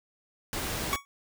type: noise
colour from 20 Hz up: pink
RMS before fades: -33 dBFS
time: 0.53-0.96 s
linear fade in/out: 0 ms
type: tone with exponential decay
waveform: 25% pulse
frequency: 1122 Hz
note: C#6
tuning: 21 cents sharp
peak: -19 dBFS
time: 0.93-1.05 s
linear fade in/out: 0 ms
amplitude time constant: 26 ms
effects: none